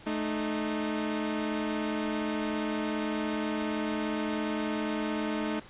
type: tone pair together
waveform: sawtooth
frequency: 216.9 / 306.7 Hz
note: A3 / D#4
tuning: -25 / -25 cents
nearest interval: tritone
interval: 600 cents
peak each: -28 dBFS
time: 0.06-5.6 s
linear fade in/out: 10 ms
effects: pink hiss -51 dBFS RMS until 5.69 s + resampled to 8000 Hz